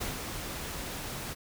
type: noise with ADSR envelope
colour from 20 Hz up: pink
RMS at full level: -34 dBFS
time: 0-1.35 s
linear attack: 17 ms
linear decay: 130 ms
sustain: -4 dB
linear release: 28 ms
effects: none